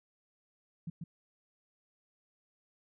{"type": "tone with echo", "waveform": "sine", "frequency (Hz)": 165.8, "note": "E3", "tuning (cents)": 10, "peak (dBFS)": -36, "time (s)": [0.87, 0.9], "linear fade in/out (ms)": 5, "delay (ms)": 140, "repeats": 1, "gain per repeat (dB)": -2, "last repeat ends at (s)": 1.04, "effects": []}